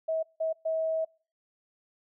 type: tone bursts at uneven times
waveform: sine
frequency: 643 Hz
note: E5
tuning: 43 cents flat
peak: -26 dBFS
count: 3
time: 0.08-0.23 / 0.4-0.53 / 0.65-1.05 s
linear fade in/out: 10 ms
effects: noise-tail reverb RT60 0.4 s tail -25 dB re dry